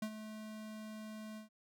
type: tone with ADSR envelope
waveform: square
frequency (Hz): 216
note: A3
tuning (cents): -32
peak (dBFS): -36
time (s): 0.02-1.49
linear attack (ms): 5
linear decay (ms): 70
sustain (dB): -10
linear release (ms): 120
effects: none